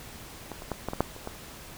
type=clicks; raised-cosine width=1 ms; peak=-22 / -27 / -16 / -16 / -17 / -8 / -30 / -20 dBFS; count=8; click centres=0.517 / 0.621 / 0.717 / 0.886 / 0.934 / 1.006 / 1.164 / 1.274 s; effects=pink hiss -45 dBFS RMS until 1.77 s